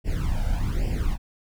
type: noise with flanger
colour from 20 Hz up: brown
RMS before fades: -24 dBFS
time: 0.04-1.18 s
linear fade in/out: 50 ms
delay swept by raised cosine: 0.38 to 1.38 ms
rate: 1.2 Hz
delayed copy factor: +0.9
effects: none